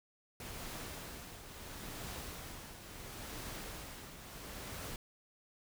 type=noise with tremolo; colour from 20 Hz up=pink; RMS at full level=-44 dBFS; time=0.4-4.96 s; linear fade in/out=2 ms; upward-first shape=triangle; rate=0.73 Hz; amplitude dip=60%; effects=none